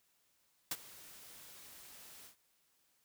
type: noise with ADSR envelope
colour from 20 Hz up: white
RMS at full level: -35 dBFS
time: 0.71-2.36 s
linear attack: 4 ms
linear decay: 41 ms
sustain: -20 dB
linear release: 110 ms
effects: white hiss -75 dBFS RMS until 3.04 s